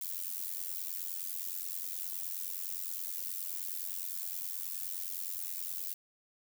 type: noise with amplitude modulation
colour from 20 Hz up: violet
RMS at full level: -35 dBFS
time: 0.01-5.94 s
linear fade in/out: 5 ms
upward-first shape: sine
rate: 89.6 Hz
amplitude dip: 90%
effects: none